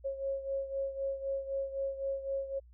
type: beating tone pair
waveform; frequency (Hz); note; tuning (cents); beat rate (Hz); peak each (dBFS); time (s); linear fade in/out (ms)
sine; 544 / 547.9; C#5 / C#5; -33 / -20; 3.9; -34 / -39; 0.04-2.6; 20
effects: added 60 Hz sine -54 dBFS peak until 2.73 s